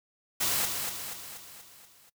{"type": "noise with echo", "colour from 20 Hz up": "white", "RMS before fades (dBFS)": -28, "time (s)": [0.4, 0.66], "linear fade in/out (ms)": 10, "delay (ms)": 240, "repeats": 6, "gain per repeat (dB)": -5, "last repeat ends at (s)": 2.1, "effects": ["noise-tail reverb RT60 0.1 s tail -20 dB re dry"]}